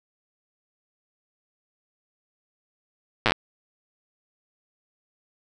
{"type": "slowing click train", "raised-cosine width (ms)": 0.3, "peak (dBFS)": -3, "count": 7, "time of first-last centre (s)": [3.26, 3.32], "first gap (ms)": 8, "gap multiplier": 1.09, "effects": []}